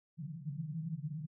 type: band-pass noise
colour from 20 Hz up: pink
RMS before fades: -41 dBFS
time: 0.17-1.27 s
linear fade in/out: 20 ms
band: 140 to 170 Hz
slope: 96 dB/octave
effects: none